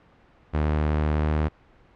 sawtooth tone with pitch glide, 76 to 76.66 Hz, D#2 to D#2, -40 to -25 cents, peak -17 dBFS, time 0.53-1.49 s, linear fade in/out 20 ms, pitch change +15 cents, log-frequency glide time 1.19-1.31 s, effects pink hiss -56 dBFS RMS until 1.95 s + low-pass 2000 Hz 12 dB/octave

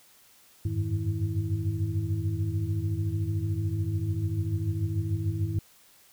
sine tone cluster, 90.1 / 97 / 103.7 / 156.6 / 327.2 Hz, F#2 / G2 / G#2 / D#3 / E4, -45 / -18 / -2 / +11 / -13 cents, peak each -33 / -35 / -28 / -36 / -37 dBFS, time 0.65-5.59 s, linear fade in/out 5 ms, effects white hiss -58 dBFS RMS until 6.12 s

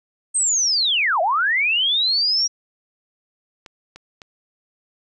sine linear two-way sweep, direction down then up, 8540 to 617 to 5720 Hz, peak -16 dBFS, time 0.34-2.48 s, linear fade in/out 20 ms, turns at 1.21 s
clicks, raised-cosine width 0.2 ms, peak -22 dBFS, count 3, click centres 3.662 / 3.96 / 4.218 s
effects none

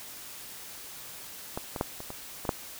clicks, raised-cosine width 1 ms, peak -18 / -20 / -12 / -25 / -24 / -22 / -11 dBFS, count 7, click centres 1.575 / 1.762 / 1.811 / 2.004 / 2.104 / 2.452 / 2.492 s, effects white hiss -44 dBFS RMS until 2.79 s

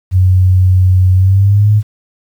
sine tone with pitch glide, 92.5 to 105.64 Hz, F#2 to G#2, 0 to +30 cents, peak -5 dBFS, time 0.11-1.83 s, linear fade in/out 50 ms, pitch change +230 cents, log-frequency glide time 1.14-1.72 s, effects 7-bit

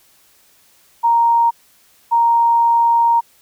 sine tone pair in turn, 932.3 / 932.3 Hz, A#5 / A#5, 0 / 0 cents, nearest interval unison, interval 0 cents, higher neither, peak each -10 dBFS, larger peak neither, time 1.03-1.51 / 2.11-3.21 s, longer second, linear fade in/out 20 ms, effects white hiss -53 dBFS RMS until 3.41 s

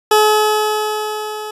20% pulse tone with level ramp, 426.6 Hz, G#4, 46 cents sharp, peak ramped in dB -3 to -20 dBFS, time 0.11-1.51 s, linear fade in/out 5 ms, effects resampled to 32000 Hz

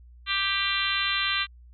harmonic tone with a mistuned harmonic, 393.6 Hz, G4, 7 cents sharp, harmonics 3 / 4 / 5 / 6 / 7 / 8 / 9 / 10, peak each -32 / -32 / -32 / -32 / -32 / -32 / -32 / -32 dBFS, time 0.26-1.47 s, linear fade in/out 50 ms, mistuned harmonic 10, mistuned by +30 cents, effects added 60 Hz sine -47 dBFS peak until 1.73 s

